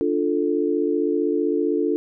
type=chord; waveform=sine; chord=D minor; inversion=none; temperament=equal; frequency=293.7 / 349.2 / 440 Hz; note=D4 / F4 / A4; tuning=0 / 0 / 0 cents; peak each=-23 dBFS; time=0.01-1.96 s; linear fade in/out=0 ms; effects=none